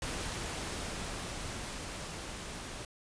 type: noise with level ramp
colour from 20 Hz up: pink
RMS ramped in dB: -37 to -43 dBFS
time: 0.02-2.85 s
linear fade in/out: 2 ms
effects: resampled to 22050 Hz